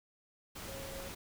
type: tone in noise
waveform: sine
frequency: 544 Hz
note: C#5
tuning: 33 cents flat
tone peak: -46 dBFS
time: 0.68-1.09 s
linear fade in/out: 10 ms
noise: pink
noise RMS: -45 dBFS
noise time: 0.55-1.15 s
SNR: -4 dB
effects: none